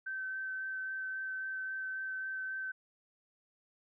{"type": "tone with vibrato", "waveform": "sine", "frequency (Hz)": 1540, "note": "G6", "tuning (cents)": -31, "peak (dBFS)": -36, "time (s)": [0.06, 2.72], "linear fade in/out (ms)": 10, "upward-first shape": "sine", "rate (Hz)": 3.7, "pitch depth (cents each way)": 11, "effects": []}